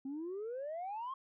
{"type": "exponential sweep", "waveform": "sine", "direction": "up", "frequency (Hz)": [261.6, 1094], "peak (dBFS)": -37, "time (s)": [0.05, 1.14], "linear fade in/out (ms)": 5, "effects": ["tanh soft clip ceiling -36 dBFS"]}